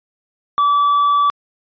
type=tone with tanh clipping; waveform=sine; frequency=1153 Hz; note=D6; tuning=32 cents flat; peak=-12 dBFS; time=0.58-1.3 s; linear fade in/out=0 ms; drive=3 dB; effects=resampled to 11025 Hz